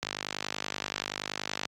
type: click train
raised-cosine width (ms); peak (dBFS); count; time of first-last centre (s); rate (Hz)
0.2; -13; 83; 0.03-1.654; 50.5
effects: high-pass 100 Hz 12 dB/octave + AAC 48 kbps